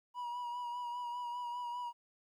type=tone with vibrato; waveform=triangle; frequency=968 Hz; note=B5; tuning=35 cents flat; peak=-36 dBFS; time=0.14-1.93 s; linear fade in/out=50 ms; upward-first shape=sine; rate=5 Hz; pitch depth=30 cents each way; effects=13-bit